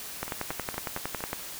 two click trains, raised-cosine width 0.5 ms, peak -22 / -15 dBFS, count 5 / 13, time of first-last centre 0.28-1.206 / 0.23-1.331 s, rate 4.32 / 10.9 Hz, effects white hiss -40 dBFS RMS until 1.59 s

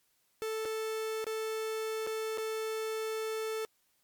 45% pulse tone with dropouts, 440 Hz, A4, in tune, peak -33 dBFS, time 0.42-3.65 s, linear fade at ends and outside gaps 0 ms, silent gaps 0.651-0.655 / 1.243-1.267 / 2.066-2.072 / 2.375-2.382 s, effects white hiss -73 dBFS RMS until 4.03 s + MP3 96 kbps

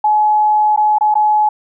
sine tone with dropouts, 849 Hz, G#5, 38 cents sharp, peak -9 dBFS, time 0.04-1.49 s, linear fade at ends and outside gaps 5 ms, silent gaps 0.763-0.774 / 0.985-1.009 / 1.142-1.153 s, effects none

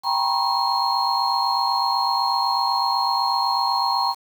sine tone cluster, 790 / 922 / 970 / 1085 / 4253 Hz, G5 / A#5 / B5 / C#6 / C8, +13 / -19 / -31 / -37 / +27 cents, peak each -25 dBFS, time 0.03-4.15 s, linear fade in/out 50 ms, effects 7-bit

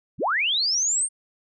sine linear sweep, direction up, 60.6 to 8850 Hz, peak -20 dBFS, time 0.18-1.09 s, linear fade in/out 50 ms, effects none

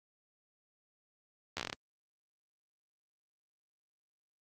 slowing click train, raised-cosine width 0.2 ms, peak -18 dBFS, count 9, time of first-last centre 1.57-1.729 s, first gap 12 ms, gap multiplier 1.14, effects high-pass 60 Hz 12 dB/octave + Opus 48 kbps

